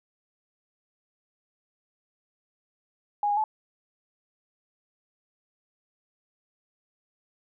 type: tone with pitch steps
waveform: sine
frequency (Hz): 825 / 820 / 864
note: G#5 / G#5 / A5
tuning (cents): -12 / -22 / -32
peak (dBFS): -22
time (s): 3.23-3.44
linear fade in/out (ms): 2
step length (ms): 70
effects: none

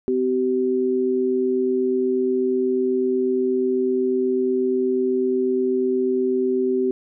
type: tone pair together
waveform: sine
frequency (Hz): 254.8 / 383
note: C4 / G4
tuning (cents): -46 / -40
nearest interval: perfect fifth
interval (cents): 706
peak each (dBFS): -23 / -19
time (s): 0.08-6.91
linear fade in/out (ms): 0
effects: none

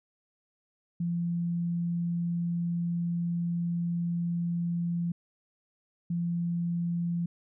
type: tone pair in turn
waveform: sine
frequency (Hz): 171.5 / 171.5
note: F3 / F3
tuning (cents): -31 / -31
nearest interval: unison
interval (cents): 0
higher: neither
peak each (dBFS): -27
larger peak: neither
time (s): 1-5.12 / 6.1-7.26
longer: first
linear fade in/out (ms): 5
effects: none

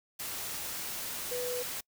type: tone in noise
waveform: sine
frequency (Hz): 493.9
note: B4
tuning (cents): 0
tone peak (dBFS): -33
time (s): 1.31-1.63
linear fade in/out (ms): 10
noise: white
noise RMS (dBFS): -38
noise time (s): 0.19-1.81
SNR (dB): +2
effects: noise-tail reverb RT60 0.1 s tail -26 dB re dry

